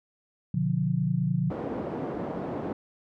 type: chord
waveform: sine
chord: B diminished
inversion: none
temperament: just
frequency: 123.47 / 148.16 / 177.8 Hz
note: B2 / D3 / F3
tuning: 0 / +16 / +31 cents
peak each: -30 / -27 / -27 dBFS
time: 0.54-1.51 s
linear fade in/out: 5 ms
type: band-pass noise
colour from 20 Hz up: pink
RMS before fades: -33 dBFS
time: 1.5-2.73 s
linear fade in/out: 5 ms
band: 200 to 610 Hz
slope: 12 dB/octave
effects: none